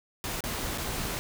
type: noise with dropouts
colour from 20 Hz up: pink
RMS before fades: -33 dBFS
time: 0.24-1.19 s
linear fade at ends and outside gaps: 0 ms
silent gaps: 0.406-0.439 / 0.776-0.782 s
effects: none

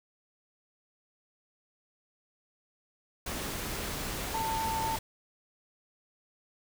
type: tone in noise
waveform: sine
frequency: 894 Hz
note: A5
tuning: 27 cents sharp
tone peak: -30 dBFS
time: 4.34-4.96 s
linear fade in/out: 5 ms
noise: pink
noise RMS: -36 dBFS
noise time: 3.26-4.99 s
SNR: +3 dB
effects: none

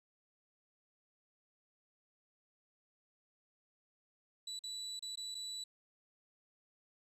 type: tone with dropouts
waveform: 35% pulse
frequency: 3951 Hz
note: B7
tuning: in tune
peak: -39 dBFS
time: 4.47-5.64 s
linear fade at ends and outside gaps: 5 ms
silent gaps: 4.592-4.637 / 4.994-5.024 / 5.157-5.173 / 5.346-5.35 s
effects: resampled to 32000 Hz + 13-bit

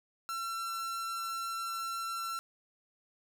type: tone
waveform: 45% pulse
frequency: 1351 Hz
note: E6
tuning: 42 cents sharp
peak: -35 dBFS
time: 0.29-2.39 s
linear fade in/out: 0 ms
effects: none

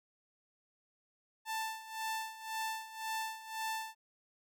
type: tone with tremolo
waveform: sawtooth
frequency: 885 Hz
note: A5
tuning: 10 cents sharp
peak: -31 dBFS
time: 1.45-3.95 s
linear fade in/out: 50 ms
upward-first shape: sine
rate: 1.9 Hz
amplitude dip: 80%
effects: none

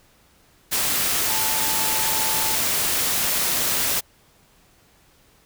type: tone in noise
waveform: sine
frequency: 878 Hz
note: A5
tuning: 4 cents flat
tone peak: -30 dBFS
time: 1.28-2.56 s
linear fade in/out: 20 ms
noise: white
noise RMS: -22 dBFS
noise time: 0.71-4.01 s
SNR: -11 dB
effects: pink hiss -57 dBFS RMS until 5.45 s

